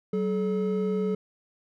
triangle tone pair together, 190 / 429.5 Hz, F#3 / A4, +46 / -42 cents, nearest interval octave + major second, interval 1412 cents, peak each -25 / -25 dBFS, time 0.13-1.15 s, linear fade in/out 5 ms, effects none

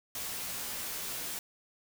white noise with comb filter, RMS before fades -38 dBFS, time 0.15-1.39 s, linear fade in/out 2 ms, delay 14 ms, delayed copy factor -0.5, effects none

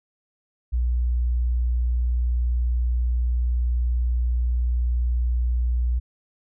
sine tone, 60.4 Hz, B1, 38 cents flat, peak -19 dBFS, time 0.72-6 s, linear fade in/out 20 ms, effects none

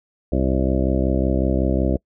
harmonic tone, 65.41 Hz, C2, in tune, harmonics 1 / 2 / 3 / 4 / 5 / 6 / 8 / 9 / 10, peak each -21 / -26 / -25 / -25 / -25 / -29 / -29 / -28 / -33 dBFS, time 0.32-1.97 s, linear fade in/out 5 ms, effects noise-tail reverb RT60 0.1 s tail -26 dB re dry

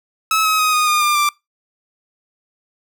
sawtooth tone with pitch steps, 1295 / 1275 / 1255.2 / 1235.8 / 1216.7 / 1197.9 / 1179.3 Hz, E6 / D#6 / D#6 / D#6 / D#6 / D6 / D6, -31 / +42 / +15 / -12 / -39 / +34 / +7 cents, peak -10 dBFS, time 0.31-1.29 s, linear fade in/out 2 ms, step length 140 ms, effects noise-tail reverb RT60 0.2 s tail -23 dB re dry

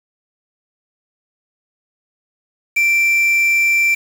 triangle tone with quantisation, 2349 Hz, D7, in tune, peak -10 dBFS, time 2.76-3.95 s, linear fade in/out 10 ms, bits 5, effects none

